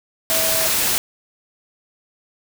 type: tone in noise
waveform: sine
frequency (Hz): 647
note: E5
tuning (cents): -32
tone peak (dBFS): -25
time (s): 0.3-0.67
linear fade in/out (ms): 0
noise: white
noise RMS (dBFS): -19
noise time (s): 0.3-0.98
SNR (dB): -9
effects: none